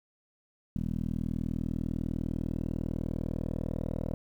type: tone with low-pass filter sweep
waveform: 10% pulse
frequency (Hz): 40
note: D#1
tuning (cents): +49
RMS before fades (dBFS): -33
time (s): 0.76-4.14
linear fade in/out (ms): 0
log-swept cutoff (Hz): 220 to 520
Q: 1.9
effects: 10-bit